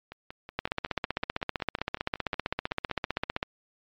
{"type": "two click trains", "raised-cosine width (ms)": 0.3, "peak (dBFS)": [-24, -11], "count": [16, 45], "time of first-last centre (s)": [[0.12, 2.898], [0.59, 3.429]], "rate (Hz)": [5.4, 15.5], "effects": ["low-pass 4000 Hz 12 dB/octave", "MP3 64 kbps"]}